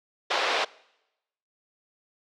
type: band-pass noise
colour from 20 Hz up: pink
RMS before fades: -26 dBFS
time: 0.3-0.65 s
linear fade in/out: 10 ms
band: 470 to 4600 Hz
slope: 24 dB/octave
effects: noise-tail reverb RT60 0.9 s tail -23 dB re dry